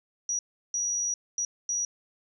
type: tone bursts at uneven times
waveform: sine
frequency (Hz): 5800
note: F#8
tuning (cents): -35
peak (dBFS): -26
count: 4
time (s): 0.29-0.39 / 0.74-1.14 / 1.38-1.45 / 1.69-1.85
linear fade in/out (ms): 2
effects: none